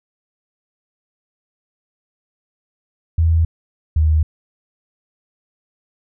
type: tone pair in turn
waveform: sine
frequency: 81.9 / 77.9 Hz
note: E2 / D#2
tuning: -11 / +3 cents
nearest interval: minor second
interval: 86 cents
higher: first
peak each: -11 dBFS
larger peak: neither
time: 3.18-3.45 / 3.96-4.23 s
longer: neither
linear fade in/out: 5 ms
effects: none